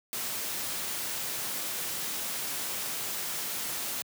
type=noise; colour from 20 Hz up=white; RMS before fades=-34 dBFS; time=0.13-4.02 s; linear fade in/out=0 ms; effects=high-pass 100 Hz 12 dB/octave